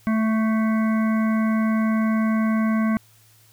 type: harmonic tone with a mistuned harmonic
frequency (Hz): 220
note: A3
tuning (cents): 0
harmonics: 1 / 3 / 5 / 7 / 9 / 10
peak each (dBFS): -18 / -32 / -31 / -35 / -37 / -41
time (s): 0.07-2.97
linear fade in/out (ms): 0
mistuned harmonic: 5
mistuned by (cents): +17
effects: added 110 Hz sine -56 dBFS peak until 3.52 s + white hiss -56 dBFS RMS until 3.52 s